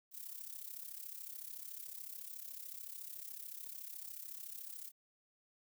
violet noise with amplitude modulation, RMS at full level -45 dBFS, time 0.11-4.92 s, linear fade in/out 50 ms, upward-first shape sine, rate 33.8 Hz, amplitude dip 75%, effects none

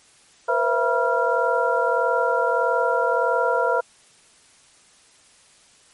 sine tone cluster, 475.4 / 517 / 669 / 965 / 1385 Hz, A#4 / C5 / E5 / B5 / F6, +34 / -21 / +25 / -40 / -15 cents, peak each -24 dBFS, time 0.48-3.81 s, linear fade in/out 10 ms, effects white hiss -54 dBFS RMS until 5.93 s + MP3 48 kbps

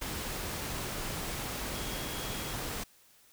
sine tone in noise, 3296 Hz, G#7, 14 cents flat, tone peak -47 dBFS, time 1.74-2.54 s, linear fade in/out 10 ms, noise pink, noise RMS -37 dBFS, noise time 0.01-2.84 s, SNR -13 dB, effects white hiss -62 dBFS RMS until 3.32 s

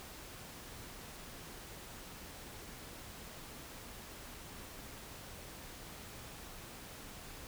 silence, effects pink hiss -50 dBFS RMS until 7.47 s

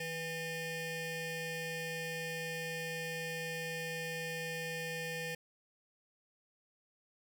25% pulse ring-modulated tone, 656 Hz, E5, 9 cents flat, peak -31 dBFS, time 0-5.35 s, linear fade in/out 5 ms, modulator 1150 Hz, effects 10-bit

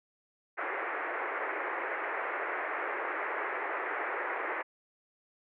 white band-pass noise, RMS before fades -35 dBFS, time 0.57-4.63 s, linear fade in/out 20 ms, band 340 to 2100 Hz, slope 48 dB/octave, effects none

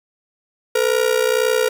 45% pulse ring-modulated tone, 471.7 Hz, A#4, 20 cents sharp, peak -12 dBFS, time 0.75-1.69 s, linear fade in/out 5 ms, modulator 31 Hz, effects 7-bit

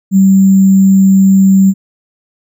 sine tone with sample-and-hold, 192.7 Hz, G3, 29 cents flat, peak -3 dBFS, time 0.11-1.74 s, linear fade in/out 50 ms, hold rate 7350 Hz, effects none

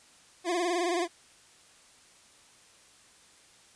25% pulse tone with vibrato, 349.2 Hz, F4, in tune, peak -23 dBFS, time 0.44-1.08 s, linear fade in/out 50 ms, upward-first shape sine, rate 19 Hz, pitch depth 86 cents each way, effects white hiss -58 dBFS RMS until 3.75 s + resampled to 22050 Hz

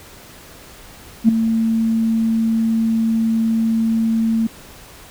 sine tone with ADSR envelope, 225 Hz, A3, 39 cents sharp, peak -4 dBFS, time 1.24-4.47 s, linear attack 47 ms, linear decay 6 ms, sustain -10 dB, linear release 5 ms, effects tanh soft clip ceiling -1 dBFS + pink hiss -41 dBFS RMS until 5.1 s

